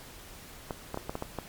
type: clicks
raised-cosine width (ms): 1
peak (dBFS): -19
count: 7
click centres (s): 0.708 / 0.944 / 0.974 / 1.095 / 1.154 / 1.224 / 1.387
effects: pink hiss -48 dBFS RMS until 1.48 s + MP3 96 kbps